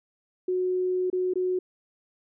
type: tone with dropouts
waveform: sine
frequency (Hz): 366.7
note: F#4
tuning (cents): -15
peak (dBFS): -23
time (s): 0.48-1.59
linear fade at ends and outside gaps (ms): 5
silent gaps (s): 1.101-1.128 / 1.337-1.356
effects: none